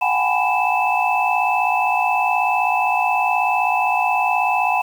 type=tone cluster; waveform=sine; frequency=728 / 784 / 843 / 996 / 2629 Hz; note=F#5 / G5 / G#5 / B5 / E7; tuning=-28 / 0 / +26 / +14 / -5 cents; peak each=-22 dBFS; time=0.01-4.82 s; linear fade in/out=10 ms; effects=7-bit